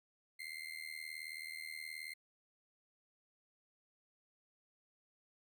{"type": "tone with amplitude modulation", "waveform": "35% pulse", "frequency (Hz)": 2093, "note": "C7", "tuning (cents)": 0, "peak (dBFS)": -39, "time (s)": [0.39, 2.14], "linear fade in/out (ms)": 10, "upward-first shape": "sine", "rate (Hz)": 78.8, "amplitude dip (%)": 85, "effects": []}